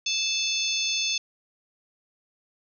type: harmonic tone with a mistuned harmonic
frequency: 876 Hz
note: A5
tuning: 8 cents flat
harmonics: 3 / 4 / 5 / 6 / 7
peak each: -30 / -29 / -31 / -32 / -31 dBFS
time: 0.06-1.18 s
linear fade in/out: 5 ms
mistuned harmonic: 7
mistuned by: +56 cents
effects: none